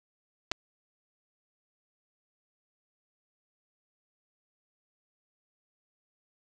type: clicks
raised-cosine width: 0.2 ms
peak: -13 dBFS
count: 2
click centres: 0.515 / 0.518 s
effects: none